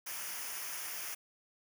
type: noise with comb filter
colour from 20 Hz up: white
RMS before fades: -41 dBFS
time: 0.06-1.15 s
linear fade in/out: 10 ms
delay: 0.25 ms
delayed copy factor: -0.7
effects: none